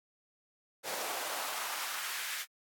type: noise with high-pass filter sweep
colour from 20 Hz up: pink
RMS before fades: -38 dBFS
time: 0.83-2.46 s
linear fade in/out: 50 ms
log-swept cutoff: 490 to 1900 Hz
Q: 1.3
effects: AAC 64 kbps